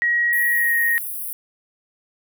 sine tone with pitch glide, 1901 to 1871.6 Hz, A#6 to A#6, +33 to +6 cents, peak -16 dBFS, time 0.02-0.98 s, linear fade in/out 0 ms, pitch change -27 cents, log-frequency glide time 0.5-0.76 s
white high-pass noise, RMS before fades -29 dBFS, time 0.33-1.33 s, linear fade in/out 0 ms, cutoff 9700 Hz, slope 96 dB/octave
effects none

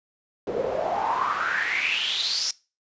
pink noise with band-pass filter sweep, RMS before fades -26 dBFS, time 0.47-2.51 s, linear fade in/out 2 ms, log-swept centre 410 to 5600 Hz, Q 7.5, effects noise-tail reverb RT60 0.3 s tail -21 dB re dry + resampled to 16000 Hz

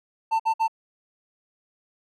triangle tone bursts, 894 Hz, A5, 27 cents sharp, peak -17 dBFS, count 3, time 0.31-0.681 s, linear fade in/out 20 ms, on 87 ms, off 55 ms, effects none

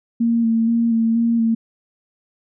sine tone with vibrato, 229.4 Hz, A#3, 28 cents flat, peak -14 dBFS, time 0.2-1.55 s, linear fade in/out 10 ms, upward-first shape square, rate 2.1 Hz, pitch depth 20 cents each way, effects none

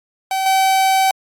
45% pulse tone with level steps, 767 Hz, G5, 38 cents flat, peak -17 / -12 dBFS, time 0.31-1.11 s, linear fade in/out 2 ms, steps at 0.46 s, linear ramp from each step 2 ms, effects AAC 64 kbps

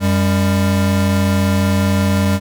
square tone pair together, 93 / 198.43 Hz, F#2 / G3, +9 / +21 cents, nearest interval octave + minor second, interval 1312 cents, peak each -16 dBFS, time 0-2.4 s, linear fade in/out 50 ms, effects none

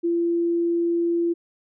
sine tone, 340.6 Hz, F4, 43 cents flat, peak -19 dBFS, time 0.03-1.34 s, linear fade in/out 20 ms, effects none

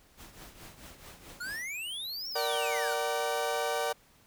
pink noise with tremolo, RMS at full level -47 dBFS, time 0.16-1.66 s, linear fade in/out 50 ms, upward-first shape triangle, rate 4.6 Hz, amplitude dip 75%
square exponential two-way sweep, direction up then down, 1396.9 to 5590 to 1396.9 Hz, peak -36 dBFS, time 1.4-2.94 s, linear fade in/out 10 ms, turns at 2.29 s
30% pulse chord, Bb augmented, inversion none, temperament equal with one note detuned, 466.2 / 587.3 / 759.5 Hz, Bb4 / D5 / F#5, 0 / 0 / +45 cents, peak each -31 dBFS, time 2.35-3.93 s, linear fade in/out 10 ms
effects pink hiss -62 dBFS RMS until 4.26 s

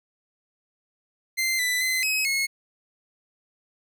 sawtooth tone with pitch steps, 2080 / 1993 / 2046 / 2549 / 2175 Hz, C7 / B6 / C7 / D#7 / C#7, -11 / +15 / -39 / +41 / -33 cents, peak -19 dBFS, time 1.37-2.47 s, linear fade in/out 20 ms, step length 220 ms, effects none

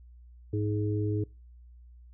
harmonic tone, 104.8 Hz, G#2, 16 cents sharp, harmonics 1 / 3 / 4, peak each -28 / -33 / -34 dBFS, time 0.53-1.24 s, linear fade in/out 5 ms, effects noise-tail reverb RT60 0.3 s tail -25 dB re dry + added 60 Hz sine -49 dBFS peak until 2.13 s

